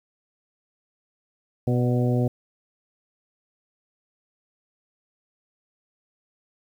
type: harmonic tone with a mistuned harmonic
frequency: 123.47 Hz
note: B2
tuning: in tune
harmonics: 1 / 2 / 3 / 4 / 5 / 6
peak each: -21 / -25 / -30 / -30 / -33 / -37 dBFS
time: 1.67-2.28 s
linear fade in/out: 5 ms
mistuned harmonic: 5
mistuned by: -35 cents
effects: 9-bit